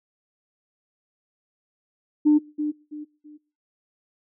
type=tone with echo; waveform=sine; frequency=299.8 Hz; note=D4; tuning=36 cents sharp; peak=-12 dBFS; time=2.25-2.39 s; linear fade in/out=20 ms; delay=330 ms; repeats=3; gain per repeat=-10 dB; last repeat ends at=3.38 s; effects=noise-tail reverb RT60 0.4 s tail -24 dB re dry + tanh soft clip ceiling -9 dBFS